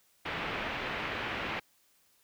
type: low-pass noise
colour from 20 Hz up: white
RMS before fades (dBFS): -36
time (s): 0.25-1.6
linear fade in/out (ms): 10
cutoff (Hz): 2700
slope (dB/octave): 24
effects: white hiss -68 dBFS RMS until 2.23 s